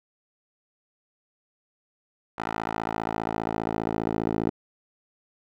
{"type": "tone with band-pass filter sweep", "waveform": "10% pulse", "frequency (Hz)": 55, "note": "A1", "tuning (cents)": 0, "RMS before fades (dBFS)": -29, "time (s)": [2.38, 4.5], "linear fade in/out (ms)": 5, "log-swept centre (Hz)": [1100, 400], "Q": 1.2, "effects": []}